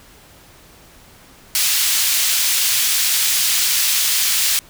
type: high-pass noise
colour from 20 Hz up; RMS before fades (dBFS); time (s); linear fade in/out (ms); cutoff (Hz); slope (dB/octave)
pink; -17; 1.55-4.59; 0; 3200; 12
effects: pink hiss -46 dBFS RMS until 4.69 s